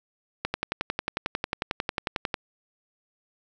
click train, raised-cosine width 0.3 ms, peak -10 dBFS, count 22, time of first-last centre 0.45-2.342 s, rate 11.1 Hz, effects none

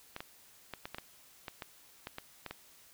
clicks, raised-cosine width 0.3 ms, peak -24 dBFS, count 12, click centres 0.164 / 0.205 / 0.737 / 0.855 / 0.946 / 0.984 / 1.482 / 1.622 / 2.071 / 2.184 / 2.463 / 2.51 s, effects white hiss -60 dBFS RMS until 2.93 s

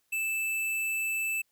square tone, 2637 Hz, E7, in tune, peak -29 dBFS, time 0.12-1.42 s, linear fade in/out 10 ms, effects white hiss -74 dBFS RMS until 1.51 s

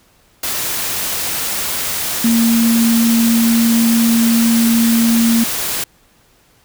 sine tone in noise, 230.3 Hz, A#3, 21 cents flat, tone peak -10 dBFS, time 2.24-5.44 s, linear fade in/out 5 ms, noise white, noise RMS -20 dBFS, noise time 0.43-5.84 s, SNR +7 dB, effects pink hiss -53 dBFS RMS until 6.64 s

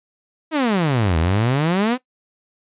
sawtooth exponential two-way sweep, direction down then up, 329.6 to 77.9 to 262.2 Hz, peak -12 dBFS, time 0.51-1.98 s, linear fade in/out 50 ms, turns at 1.18 s, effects noise-tail reverb RT60 0.1 s tail -18 dB re dry + resampled to 8000 Hz

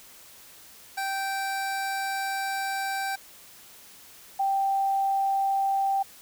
25% pulse / sine tone pair in turn, 780 / 783.4 Hz, G5 / G5, -9 / -1 cents, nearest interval unison, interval 8 cents, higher second, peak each -24 / -22 dBFS, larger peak second, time 0.97-3.16 / 4.39-6.03 s, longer first, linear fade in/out 10 ms, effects white hiss -50 dBFS RMS until 6.21 s

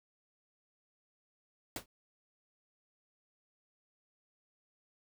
pink noise with exponential decay, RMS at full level -34 dBFS, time 1.76-1.86 s, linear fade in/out 2 ms, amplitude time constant 21 ms, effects none

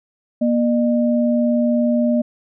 sine tone pair together, 238.2 / 605 Hz, A#3 / D#5, +38 / -49 cents, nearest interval octave + major third, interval 1613 cents, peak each -15 / -20 dBFS, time 0.41-2.22 s, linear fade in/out 10 ms, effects none

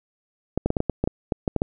clicks, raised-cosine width 2 ms, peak -8 dBFS, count 12, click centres 0.576 / 0.66 / 0.704 / 0.768 / 0.804 / 0.897 / 1.04 / 1.075 / 1.322 / 1.478 / 1.563 / 1.619 s, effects none

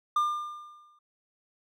triangle tone with exponential decay, 1200 Hz, D6, 37 cents sharp, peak -19 dBFS, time 0.16-0.99 s, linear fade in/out 5 ms, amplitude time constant 180 ms, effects none

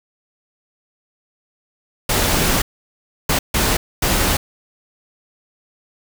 pink noise bursts at uneven times, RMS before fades -17 dBFS, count 4, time 2.09-2.62 / 3.29-3.39 / 3.54-3.77 / 4.02-4.37 s, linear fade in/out 5 ms, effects none

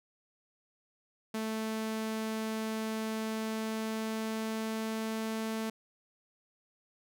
sawtooth tone with pitch glide, 220 to 221.5 Hz, A3 to A3, 0 to +12 cents, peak -29 dBFS, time 1.34-5.7 s, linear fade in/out 5 ms, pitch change +12 cents, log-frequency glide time 3.14-5.5 s, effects none

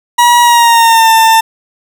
40% pulse tone with pitch glide, 960 to 895.7 Hz, B5 to A5, -49 to +31 cents, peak -3 dBFS, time 0.18-1.41 s, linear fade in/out 10 ms, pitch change -120 cents, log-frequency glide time 0.42-1.09 s, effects none

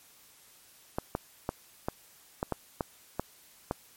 clicks, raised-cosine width 1 ms, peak -15 dBFS, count 9, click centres 0.985 / 1.151 / 1.491 / 1.885 / 2.429 / 2.523 / 2.808 / 3.196 / 3.711 s, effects white hiss -58 dBFS RMS until 3.96 s + MP3 64 kbps

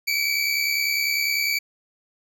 25% pulse tone pair together, 2264 / 2334 Hz, C#7 / D7, +36 / -11 cents, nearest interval minor second, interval 53 cents, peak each -20 dBFS, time 0.07-1.59 s, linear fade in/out 10 ms, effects none

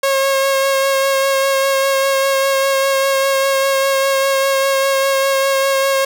sawtooth tone with vibrato, 543 Hz, C#5, 36 cents flat, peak -9 dBFS, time 0.03-6.05 s, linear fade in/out 5 ms, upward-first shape sine, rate 5 Hz, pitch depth 16 cents each way, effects none

